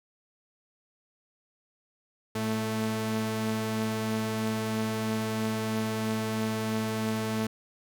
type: tone pair together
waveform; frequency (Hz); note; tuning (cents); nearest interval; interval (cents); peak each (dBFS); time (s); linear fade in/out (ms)
sawtooth; 111.33 / 219.6; A2 / A3; +21 / -3; octave; 1176; -30 / -25; 2.35-7.47; 5
effects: none